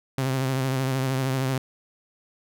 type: tone with vibrato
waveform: sawtooth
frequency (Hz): 132.1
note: C3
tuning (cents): +17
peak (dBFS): -19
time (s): 0.18-1.58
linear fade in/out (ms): 2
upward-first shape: sine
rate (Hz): 13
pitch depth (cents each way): 44
effects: none